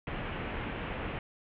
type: low-pass noise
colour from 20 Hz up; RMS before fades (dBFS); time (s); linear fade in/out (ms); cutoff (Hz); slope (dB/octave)
pink; -37; 0.07-1.19; 2; 3000; 48
effects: none